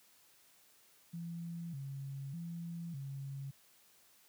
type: tone with vibrato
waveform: sine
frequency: 152.4 Hz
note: D#3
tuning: 36 cents flat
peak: -40 dBFS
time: 1.13-3.51 s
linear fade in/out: 10 ms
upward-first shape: square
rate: 0.83 Hz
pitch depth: 180 cents each way
effects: white hiss -66 dBFS RMS until 4.28 s + high-pass 80 Hz 12 dB/octave